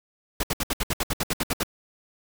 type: noise bursts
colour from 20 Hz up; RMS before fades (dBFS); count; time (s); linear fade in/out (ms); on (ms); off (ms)
pink; -25; 13; 0.4-1.634; 5; 34; 66
effects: none